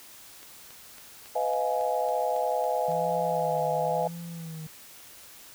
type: click train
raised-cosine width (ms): 0.2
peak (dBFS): -30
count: 10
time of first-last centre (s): 0.43-2.916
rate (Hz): 3.62
type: chord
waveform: sine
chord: F half-diminished seventh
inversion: second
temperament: just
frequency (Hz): 502.9 / 628.6 / 698.5 / 838.1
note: Cb5 / Eb5 / F5 / Ab5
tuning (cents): +31 / +18 / 0 / +16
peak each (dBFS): -30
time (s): 1.35-4.08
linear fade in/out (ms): 10
type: tone with vibrato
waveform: triangle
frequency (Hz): 162.7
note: E3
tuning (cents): -22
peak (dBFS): -34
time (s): 2.88-4.67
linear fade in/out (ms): 5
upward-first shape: sine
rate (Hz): 0.94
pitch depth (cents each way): 77
effects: white hiss -49 dBFS RMS until 5.54 s

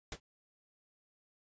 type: noise with exponential decay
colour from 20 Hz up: pink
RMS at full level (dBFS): -35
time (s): 0.12-0.2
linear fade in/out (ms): 2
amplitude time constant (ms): 17
effects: resampled to 16000 Hz

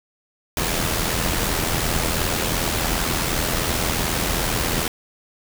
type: noise with amplitude modulation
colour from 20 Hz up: pink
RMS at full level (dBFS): -20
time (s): 0.57-4.88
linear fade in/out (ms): 2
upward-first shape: sine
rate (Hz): 82.7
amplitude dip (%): 50
effects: none

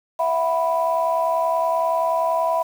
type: chord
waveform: sine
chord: E suspended second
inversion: none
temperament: equal with one note detuned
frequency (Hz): 659.3 / 729.8 / 987.8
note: E5 / F#5 / B5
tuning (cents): 0 / -24 / 0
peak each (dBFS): -20 / -26 / -21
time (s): 0.19-2.63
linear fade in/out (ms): 10
effects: tanh soft clip ceiling -9 dBFS + 7-bit

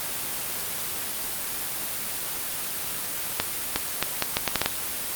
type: accelerating click train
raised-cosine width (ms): 0.2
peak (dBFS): -3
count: 9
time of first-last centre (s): 3.4-4.66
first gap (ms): 360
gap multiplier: 0.74
effects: white hiss -30 dBFS RMS until 5.15 s + Opus 32 kbps

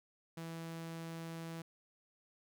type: tone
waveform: sawtooth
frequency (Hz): 164.8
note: E3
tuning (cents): 0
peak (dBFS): -39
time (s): 0.37-1.62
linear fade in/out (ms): 5
effects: none

